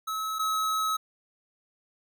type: tone pair in turn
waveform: square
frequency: 1292 / 1284.9 Hz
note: E6 / E6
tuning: -35 / -45 cents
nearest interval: unison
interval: 10 cents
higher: first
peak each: -30 / -26 dBFS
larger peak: second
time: 0.07-0.39 / 0.39-0.97 s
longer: second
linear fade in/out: 10 ms
effects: none